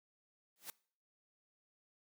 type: noise with exponential growth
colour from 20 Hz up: white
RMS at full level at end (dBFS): -42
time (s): 0.56-0.7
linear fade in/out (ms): 1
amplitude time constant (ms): 29
effects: noise-tail reverb RT60 0.5 s tail -23 dB re dry + high-pass 150 Hz 12 dB/octave